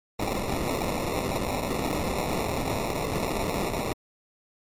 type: noise with sample-and-hold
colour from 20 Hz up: white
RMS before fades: -28 dBFS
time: 0.19-3.93 s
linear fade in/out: 5 ms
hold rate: 1575 Hz
effects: MP3 64 kbps